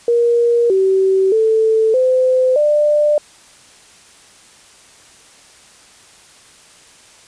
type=tone with pitch steps; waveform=sine; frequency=472.5 / 382.6 / 442 / 513 / 595 Hz; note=A#4 / G4 / A4 / C5 / D5; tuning=+23 / -42 / +8 / -34 / +22 cents; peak=-10 dBFS; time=0.08-3.18 s; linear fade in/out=2 ms; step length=620 ms; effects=white hiss -45 dBFS RMS until 7.27 s + resampled to 22050 Hz